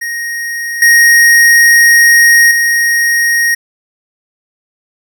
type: tone with level steps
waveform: square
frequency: 1871 Hz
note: A#6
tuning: 6 cents sharp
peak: -17 / -4 / -9 dBFS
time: 0.01-3.55 s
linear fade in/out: 10 ms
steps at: 0.82 / 2.51 s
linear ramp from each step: 2 ms
effects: none